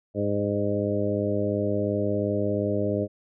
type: harmonic tone with a mistuned harmonic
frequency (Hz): 102.8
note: G#2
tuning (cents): -17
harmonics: 1 / 2 / 3 / 4 / 5 / 6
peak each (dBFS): -30 / -30 / -30 / -30 / -30 / -30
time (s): 0.14-3.08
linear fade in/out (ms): 50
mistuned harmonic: 6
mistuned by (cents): -16
effects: none